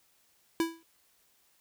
square tone with exponential decay, 329.6 Hz, E4, in tune, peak -23 dBFS, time 0.6-0.83 s, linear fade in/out 1 ms, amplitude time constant 48 ms, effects white hiss -68 dBFS RMS until 1.6 s

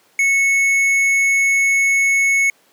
triangle tone with tanh clipping, 2203 Hz, C#7, 11 cents flat, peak -14 dBFS, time 0.19-2.5 s, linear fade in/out 2 ms, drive 13 dB, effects pink hiss -55 dBFS RMS until 2.72 s + high-pass 300 Hz 12 dB/octave

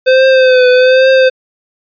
square tone with vibrato, 514 Hz, C5, 31 cents flat, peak -5 dBFS, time 0.06-1.3 s, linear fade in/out 20 ms, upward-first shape triangle, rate 1.2 Hz, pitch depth 51 cents each way, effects resampled to 11025 Hz

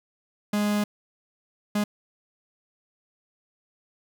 45% pulse tone bursts at uneven times, 207.7 Hz, G#3, in tune, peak -22 dBFS, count 2, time 0.53-0.84 / 1.75-1.84 s, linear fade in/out 5 ms, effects none

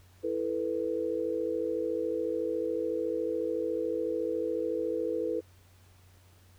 sine chord, E suspended fourth, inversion none, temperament equal, 329.6 / 440 / 493.9 Hz, E4 / A4 / B4, 0 / 0 / 0 cents, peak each -34 / -33 / -32 dBFS, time 0.23-5.41 s, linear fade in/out 20 ms, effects added 91 Hz sine -57 dBFS peak until 6.58 s + pink hiss -63 dBFS RMS until 6.58 s

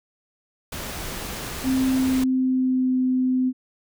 pink noise, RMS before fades -32 dBFS, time 0.72-2.24 s, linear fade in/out 5 ms
sine tone with pitch glide, 261.6 to 256.1 Hz, C4 to C4, 0 to -37 cents, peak -18 dBFS, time 1.63-3.53 s, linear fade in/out 50 ms, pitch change -37 cents, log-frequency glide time 1.84-2.96 s
effects none

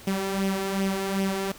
sawtooth tone with flanger, 194 Hz, G3, 18 cents flat, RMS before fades -27 dBFS, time 0.07-1.52 s, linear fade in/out 5 ms, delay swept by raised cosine 0.34 to 2.94 ms, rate 2.6 Hz, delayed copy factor +0.55, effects pink hiss -46 dBFS RMS until 1.58 s

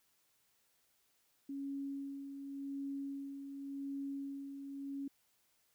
sine tone with tremolo, 277.2 Hz, C#4, in tune, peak -38 dBFS, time 1.49-5.08 s, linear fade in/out 5 ms, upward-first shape sine, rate 0.89 Hz, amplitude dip 50%, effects white hiss -75 dBFS RMS until 5.74 s

